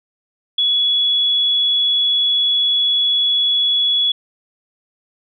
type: tone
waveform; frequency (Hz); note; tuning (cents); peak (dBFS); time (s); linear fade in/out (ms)
sine; 3384; G#7; +32; -13; 0.58-4.12; 5
effects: none